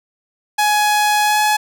sawtooth tone with pitch glide, 839 to 846.8 Hz, G#5 to G#5, +17 to +33 cents, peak -9 dBFS, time 0.58-1.57 s, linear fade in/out 10 ms, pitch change +16 cents, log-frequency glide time 1.23-1.4 s, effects none

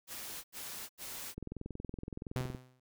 white noise bursts, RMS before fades -44 dBFS, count 3, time 0.07-1.346 s, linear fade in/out 50 ms, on 370 ms, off 83 ms
click train, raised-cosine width 3 ms, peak -28 dBFS, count 26, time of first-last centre 1.38-2.548 s, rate 21.4 Hz
sawtooth tone with exponential decay, 127.5 Hz, C3, 44 cents flat, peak -28 dBFS, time 2.36-2.8 s, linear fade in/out 5 ms, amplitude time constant 95 ms
effects none

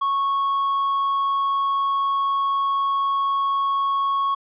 triangle tone, 1104 Hz, C#6, 7 cents flat, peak -17 dBFS, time 0.01-4.35 s, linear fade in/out 10 ms, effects resampled to 8000 Hz

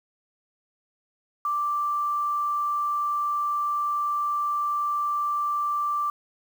sine tone with quantisation, 1174.7 Hz, D6, in tune, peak -23 dBFS, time 1.45-6.1 s, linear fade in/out 2 ms, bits 8, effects none

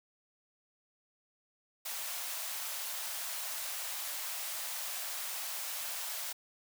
white high-pass noise, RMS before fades -39 dBFS, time 1.85-6.33 s, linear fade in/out 10 ms, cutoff 560 Hz, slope 48 dB/octave, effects none

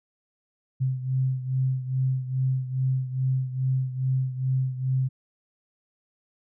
sine beating tone pair, 130 / 132.4 Hz, C3 / C3, -11 / +21 cents, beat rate 2.4 Hz, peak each -24 / -29 dBFS, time 0.8-5.09 s, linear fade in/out 20 ms, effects none

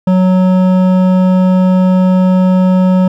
triangle tone with hard clipping, 185 Hz, F#3, in tune, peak -8 dBFS, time 0.07-3.08 s, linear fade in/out 5 ms, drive 15 dB, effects none

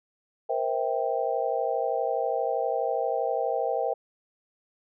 sine chord, C dominant seventh, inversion third, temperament just, 470.9 / 523.3 / 654.1 / 784.9 Hz, Bb4 / C5 / E5 / G5, +18 / 0 / -14 / +2 cents, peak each -30 dBFS, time 0.49-3.94 s, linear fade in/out 10 ms, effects none

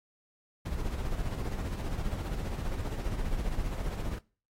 brown noise with tremolo, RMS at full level -31 dBFS, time 0.65-4.19 s, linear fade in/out 10 ms, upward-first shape sine, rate 15 Hz, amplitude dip 50%, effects noise-tail reverb RT60 0.4 s tail -23 dB re dry + AAC 48 kbps

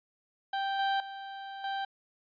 35% pulse tone with level steps, 784 Hz, G5, in tune, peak -28 / -25 / -38 / -30 dBFS, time 0.53-1.85 s, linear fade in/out 5 ms, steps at 0.79 / 1 / 1.64 s, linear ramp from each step 2 ms, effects resampled to 11025 Hz

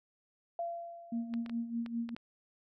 sine tone with exponential decay, 683 Hz, F5, 39 cents flat, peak -32 dBFS, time 0.59-1.7 s, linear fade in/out 2 ms, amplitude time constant 240 ms
sine tone with tremolo, 233.1 Hz, A#3, in tune, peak -31 dBFS, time 1.12-2.15 s, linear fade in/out 5 ms, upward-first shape sine, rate 4.9 Hz, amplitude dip 70%
clicks, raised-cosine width 0.3 ms, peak -30 dBFS, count 6, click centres 1.339 / 1.462 / 1.496 / 1.862 / 2.091 / 2.165 s
effects none

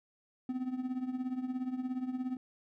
triangle tone with tremolo, 255 Hz, C4, 44 cents flat, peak -28 dBFS, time 0.49-2.37 s, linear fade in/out 2 ms, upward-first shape triangle, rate 17 Hz, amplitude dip 80%, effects none

